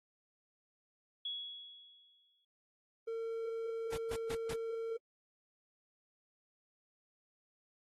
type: tone with exponential decay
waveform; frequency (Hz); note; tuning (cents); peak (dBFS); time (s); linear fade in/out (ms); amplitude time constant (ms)
sine; 3355; G#7; +17; -36; 1.25-2.45; 5; 260
type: tone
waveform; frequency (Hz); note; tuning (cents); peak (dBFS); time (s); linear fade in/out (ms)
triangle; 454.6; A#4; -43; -35; 3.07-4.97; 10
type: noise bursts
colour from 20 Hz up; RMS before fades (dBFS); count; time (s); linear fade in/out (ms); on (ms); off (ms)
pink; -44; 4; 3.92-4.54; 5; 50; 140
effects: AAC 32 kbps